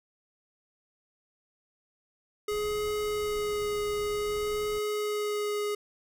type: tone with vibrato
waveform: square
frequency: 418 Hz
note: G#4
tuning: 11 cents sharp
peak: -29 dBFS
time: 2.48-5.75 s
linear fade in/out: 5 ms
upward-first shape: sine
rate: 0.54 Hz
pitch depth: 11 cents each way
type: noise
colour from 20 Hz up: brown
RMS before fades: -46 dBFS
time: 2.51-4.79 s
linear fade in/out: 5 ms
effects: none